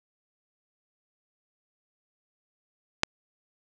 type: click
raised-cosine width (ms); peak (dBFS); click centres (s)
0.2; -3; 3.034
effects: resampled to 22050 Hz + 7-bit